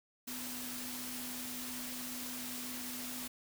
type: tone in noise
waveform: sine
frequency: 248.5 Hz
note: B3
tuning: 11 cents sharp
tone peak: -46 dBFS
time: 0.27-3.28 s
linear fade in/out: 10 ms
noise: white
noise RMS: -43 dBFS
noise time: 0.27-3.28 s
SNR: -6 dB
effects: none